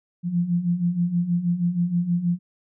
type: beating tone pair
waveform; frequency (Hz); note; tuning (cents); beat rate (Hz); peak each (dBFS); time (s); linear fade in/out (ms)
sine; 170 / 176.3; F3 / F3; -46 / +17; 6.3; -26 / -21; 0.23-2.39; 50
effects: none